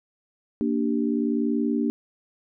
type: chord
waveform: sine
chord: G minor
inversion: first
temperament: equal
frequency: 233.1 / 293.7 / 392 Hz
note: Bb3 / D4 / G4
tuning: 0 / 0 / 0 cents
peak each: -24 / -25 / -30 dBFS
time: 0.61-1.9 s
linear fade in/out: 0 ms
effects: none